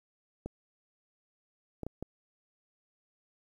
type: clicks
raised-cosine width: 2 ms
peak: -24 dBFS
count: 4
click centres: 0.46 / 1.833 / 1.866 / 2.026 s
effects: 10-bit